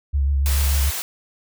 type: tone with vibrato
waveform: sine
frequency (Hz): 69.7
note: C#2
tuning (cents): +10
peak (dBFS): -16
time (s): 0.13-0.91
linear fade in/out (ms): 20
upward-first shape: triangle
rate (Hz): 6.9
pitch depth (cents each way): 49
type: high-pass noise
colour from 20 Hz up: white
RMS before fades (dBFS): -27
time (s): 0.46-1.02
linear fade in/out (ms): 0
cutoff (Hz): 430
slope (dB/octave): 12
effects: none